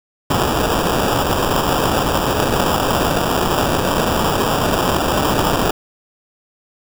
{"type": "noise with sample-and-hold", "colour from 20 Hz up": "violet", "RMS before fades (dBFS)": -17, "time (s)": [0.3, 5.71], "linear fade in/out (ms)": 5, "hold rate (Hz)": 2100, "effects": []}